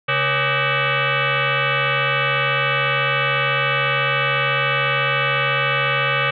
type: tone with frequency modulation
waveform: sine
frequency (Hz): 556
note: C#5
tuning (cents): +5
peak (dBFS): -16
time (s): 0.08-6.31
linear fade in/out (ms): 10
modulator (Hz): 346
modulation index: 7.1
effects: none